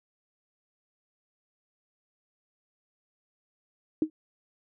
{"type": "tone with exponential decay", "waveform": "sine", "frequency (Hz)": 312.5, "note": "D#4", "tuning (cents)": 8, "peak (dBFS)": -17, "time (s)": [4.02, 4.1], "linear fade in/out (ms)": 2, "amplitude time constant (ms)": 17, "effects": []}